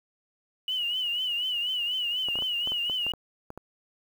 sine tone with vibrato, 2927 Hz, F#7, 19 cents flat, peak -26 dBFS, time 0.68-3.12 s, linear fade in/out 2 ms, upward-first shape triangle, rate 4.1 Hz, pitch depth 97 cents each way
clicks, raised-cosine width 1 ms, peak -25 dBFS, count 11, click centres 2.286 / 2.356 / 2.388 / 2.423 / 2.674 / 2.72 / 2.898 / 3.066 / 3.137 / 3.504 / 3.576 s
effects 8-bit

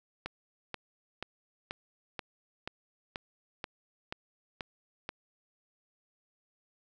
click train, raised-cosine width 0.3 ms, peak -20 dBFS, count 11, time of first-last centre 0.26-5.091 s, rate 2.07 Hz, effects none

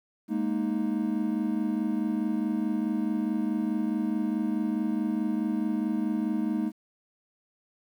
triangle chord, Ab suspended second, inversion none, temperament equal with one note detuned, 208.4 / 233.1 / 311.1 Hz, Ab3 / Bb3 / Eb4, +6 / 0 / 0 cents, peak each -28 dBFS, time 0.28-6.72 s, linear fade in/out 50 ms, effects 10-bit

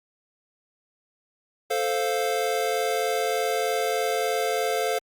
square chord, F major, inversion first, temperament equal, 440 / 523.3 / 698.5 Hz, A4 / C5 / F5, 0 / 0 / 0 cents, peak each -28 / -29 / -28 dBFS, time 1.7-4.99 s, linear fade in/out 10 ms, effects Opus 48 kbps

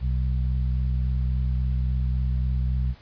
harmonic tone, 63.6 Hz, C2, 48 cents flat, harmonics 1 / 2 / 3, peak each -22 / -28 / -38 dBFS, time 0-2.95 s, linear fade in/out 50 ms, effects pink hiss -53 dBFS RMS until 3.01 s + resampled to 11025 Hz

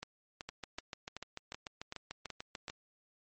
two click trains, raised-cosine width 0.2 ms, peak -24 / -24 dBFS, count 8 / 16, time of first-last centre 0.03-2.682 / 0.49-2.699 s, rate 2.64 / 6.79 Hz, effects MP3 32 kbps

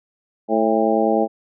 harmonic tone with a mistuned harmonic, 110 Hz, A2, in tune, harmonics 2 / 3 / 4 / 5 / 6 / 7, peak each -22 / -22 / -22 / -22 / -22 / -22 dBFS, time 0.48-1.28 s, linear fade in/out 50 ms, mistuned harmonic 7, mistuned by +65 cents, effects none

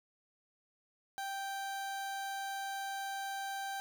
30% pulse tone, 784 Hz, G5, in tune, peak -35 dBFS, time 1.18-3.8 s, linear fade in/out 0 ms, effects none

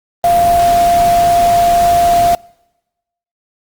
sine tone in noise, 694 Hz, F5, 11 cents flat, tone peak -7 dBFS, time 0.24-2.35 s, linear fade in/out 2 ms, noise pink, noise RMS -22 dBFS, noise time 0.24-2.35 s, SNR +12 dB, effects noise-tail reverb RT60 1.0 s tail -26 dB re dry + Opus 32 kbps

